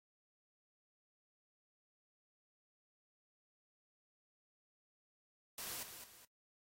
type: noise with echo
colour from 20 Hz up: white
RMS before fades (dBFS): -45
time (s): 5.58-5.83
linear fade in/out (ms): 2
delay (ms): 210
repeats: 2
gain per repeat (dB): -8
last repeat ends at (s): 6.25
effects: noise-tail reverb RT60 0.1 s tail -22 dB re dry + AAC 48 kbps